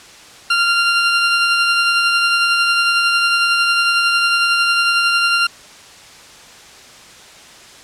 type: tone with tremolo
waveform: 20% pulse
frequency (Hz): 1389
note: F6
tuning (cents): -10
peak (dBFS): -6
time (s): 0.5-5.47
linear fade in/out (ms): 5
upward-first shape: triangle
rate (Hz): 11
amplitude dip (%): 30
effects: white hiss -40 dBFS RMS until 7.83 s + low-pass 7000 Hz 12 dB/octave